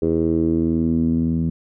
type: tone with low-pass filter sweep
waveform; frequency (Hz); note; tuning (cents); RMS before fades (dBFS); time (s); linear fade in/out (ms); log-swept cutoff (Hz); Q
10% pulse; 81.8; E2; -13; -19; 0.02-1.5; 5; 410 to 200; 3.7
effects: none